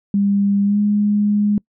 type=tone with pitch glide; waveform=sine; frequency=200.4 to 206.9 Hz; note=G3 to G#3; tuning=+38 to -6 cents; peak=-13 dBFS; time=0.14-1.58 s; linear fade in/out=2 ms; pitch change=+56 cents; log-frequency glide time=0.64-0.79 s; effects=noise-tail reverb RT60 0.1 s tail -26 dB re dry